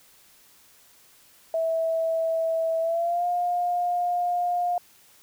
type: tone with pitch glide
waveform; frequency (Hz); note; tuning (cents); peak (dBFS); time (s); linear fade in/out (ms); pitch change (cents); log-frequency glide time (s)
sine; 653 to 708; E5 to F5; -17 to +23; -22; 1.54-4.78; 2; +140; 2.8-3.26
effects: white hiss -56 dBFS RMS until 5.22 s